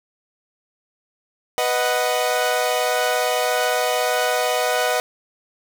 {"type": "chord", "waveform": "sawtooth", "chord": "B major", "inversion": "none", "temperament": "equal", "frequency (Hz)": [493.9, 622.3, 740], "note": ["B4", "D#5", "F#5"], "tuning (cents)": [0, 0, 0], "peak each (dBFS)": -19, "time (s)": [1.58, 5], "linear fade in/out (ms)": 0, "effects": []}